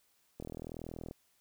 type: click train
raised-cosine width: 2 ms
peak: -29 dBFS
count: 30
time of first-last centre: 0.4-1.111 s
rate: 40.8 Hz
effects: white hiss -72 dBFS RMS until 1.4 s